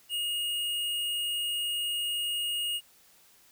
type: tone with tanh clipping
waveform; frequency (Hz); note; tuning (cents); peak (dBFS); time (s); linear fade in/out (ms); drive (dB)
sine; 2862; F7; +42; -30; 0.09-2.81; 50; 17
effects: white hiss -60 dBFS RMS until 3.51 s